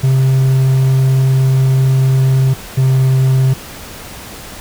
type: tone pair in turn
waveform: triangle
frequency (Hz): 132.3 / 131.54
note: C3 / C3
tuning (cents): +20 / +10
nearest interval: unison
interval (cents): 10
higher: first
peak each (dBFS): -6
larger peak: neither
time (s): 0.03-2.54 / 2.77-3.54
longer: first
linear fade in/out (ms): 10
effects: pink hiss -31 dBFS RMS until 4.6 s